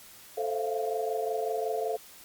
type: chord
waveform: sine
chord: F major seventh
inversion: first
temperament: equal with one note detuned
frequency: 440 / 523.3 / 673.1 / 698.5 Hz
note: A4 / C5 / E5 / F5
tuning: 0 / 0 / +36 / 0 cents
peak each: -31 / -35 / -36 / -34 dBFS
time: 0.37-1.97 s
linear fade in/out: 10 ms
effects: white hiss -51 dBFS RMS until 2.24 s + Opus 48 kbps